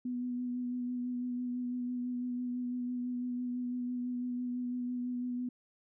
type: tone with vibrato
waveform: sine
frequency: 246.9 Hz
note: B3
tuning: in tune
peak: -33 dBFS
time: 0.05-5.49 s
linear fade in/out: 5 ms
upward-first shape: sine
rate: 6 Hz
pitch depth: 17 cents each way
effects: none